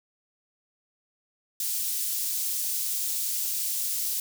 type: high-pass noise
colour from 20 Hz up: white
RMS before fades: -29 dBFS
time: 1.6-4.2 s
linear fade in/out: 2 ms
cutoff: 5300 Hz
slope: 12 dB/octave
effects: none